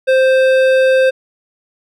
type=tone with hard clipping; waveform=sine; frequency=523.3 Hz; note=C5; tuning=in tune; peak=-10 dBFS; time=0.07-1.11 s; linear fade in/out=20 ms; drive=12 dB; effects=none